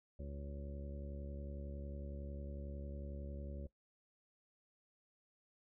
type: harmonic tone with a mistuned harmonic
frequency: 71 Hz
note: C#2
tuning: 42 cents sharp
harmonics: 1 / 2 / 3 / 4 / 5 / 6 / 7 / 8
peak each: -45 / -52 / -53 / -59 / -57 / -63 / -62 / -55 dBFS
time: 0.19-3.67 s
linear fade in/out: 5 ms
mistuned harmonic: 8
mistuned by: -26 cents
effects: noise-tail reverb RT60 0.1 s tail -18 dB re dry